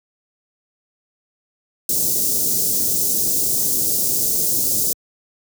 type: band-stop noise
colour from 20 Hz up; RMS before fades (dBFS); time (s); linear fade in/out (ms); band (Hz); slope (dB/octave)
white; -19; 1.89-4.93; 2; 490 to 5500; 24
effects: high-pass 80 Hz 12 dB/octave